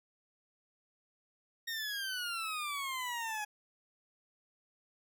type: exponential sweep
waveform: 20% pulse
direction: down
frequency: 1864.7 to 830.6 Hz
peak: -31 dBFS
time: 1.67-3.45 s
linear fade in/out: 10 ms
effects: none